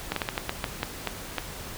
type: slowing click train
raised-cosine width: 0.3 ms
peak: -10 dBFS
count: 10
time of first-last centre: 0.12-1.383 s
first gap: 43 ms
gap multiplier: 1.28
effects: pink hiss -39 dBFS RMS until 1.77 s